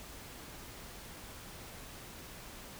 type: silence
effects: pink hiss -49 dBFS RMS until 2.79 s